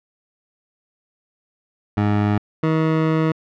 20% pulse tone pair in turn, 103.8 / 158.97 Hz, G#2 / D#3, 0 / +38 cents, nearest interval perfect fifth, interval 738 cents, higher second, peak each -11 dBFS, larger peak neither, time 1.97-2.38 / 2.63-3.32 s, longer second, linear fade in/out 5 ms, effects low-pass 2000 Hz 12 dB/octave

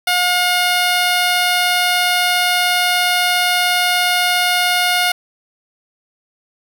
10% pulse tone, 717 Hz, F5, 45 cents sharp, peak -5 dBFS, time 0.07-5.12 s, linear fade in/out 5 ms, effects none

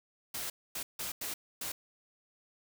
white noise bursts at uneven times, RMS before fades -38 dBFS, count 5, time 0.34-0.5 / 0.75-0.83 / 0.99-1.12 / 1.21-1.34 / 1.61-1.72 s, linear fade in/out 5 ms, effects none

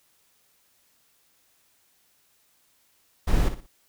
brown noise with echo, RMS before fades -20 dBFS, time 3.27-3.49 s, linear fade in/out 10 ms, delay 59 ms, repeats 3, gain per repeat -10 dB, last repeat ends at 3.667 s, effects white hiss -65 dBFS RMS until 3.88 s

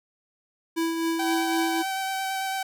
square tone with tremolo, 329.6 Hz, E4, in tune, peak -23 dBFS, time 0.76-1.83 s, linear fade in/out 20 ms, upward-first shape triangle, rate 3.9 Hz, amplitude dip 45%
sawtooth tone with vibrato, 769 Hz, G5, 33 cents flat, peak -23 dBFS, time 1.19-2.63 s, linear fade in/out 5 ms, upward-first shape square, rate 9 Hz, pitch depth 9 cents each way
effects none

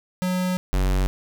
square tone pair in turn, 182.8 / 46.88 Hz, F#3 / F#1, -21 / +23 cents, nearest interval 2 octaves, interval 2356 cents, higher first, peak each -22 / -19 dBFS, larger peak second, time 0.22-0.57 / 0.73-1.07 s, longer first, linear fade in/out 0 ms, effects none

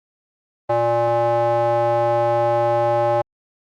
square tone with band-pass filter, 117.8 Hz, A#2, 19 cents sharp, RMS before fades -18 dBFS, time 0.69-3.22 s, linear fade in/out 10 ms, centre 700 Hz, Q 9.2, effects Opus 32 kbps

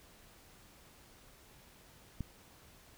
click, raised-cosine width 5 ms, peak -25 dBFS, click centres 2.207 s, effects pink hiss -60 dBFS RMS until 2.97 s

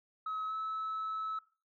sine tone with pitch glide, 1281 to 1300.4 Hz, E6 to E6, -50 to -24 cents, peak -33 dBFS, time 0.26-1.39 s, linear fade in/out 5 ms, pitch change +26 cents, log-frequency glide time 0.47-0.53 s, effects noise-tail reverb RT60 0.4 s tail -20 dB re dry + tanh soft clip ceiling -32 dBFS

